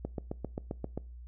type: click train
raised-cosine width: 2 ms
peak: -21 dBFS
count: 8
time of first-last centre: 0.05-0.976 s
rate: 7.56 Hz
effects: noise-tail reverb RT60 0.4 s tail -23 dB re dry + added 60 Hz sine -44 dBFS peak until 1.27 s